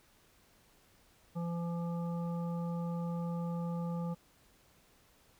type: harmonic tone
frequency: 170.5 Hz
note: F3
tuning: 41 cents flat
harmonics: 1 / 3 / 5 / 7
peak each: -34 / -44 / -48 / -51 dBFS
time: 1.35-4.15 s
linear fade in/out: 20 ms
effects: pink hiss -66 dBFS RMS until 5.39 s